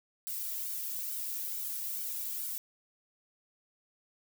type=noise with flanger; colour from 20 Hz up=violet; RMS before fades=-37 dBFS; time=0.27-2.58 s; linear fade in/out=0 ms; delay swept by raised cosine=1.3 to 2.16 ms; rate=2.3 Hz; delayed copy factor=+0.85; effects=none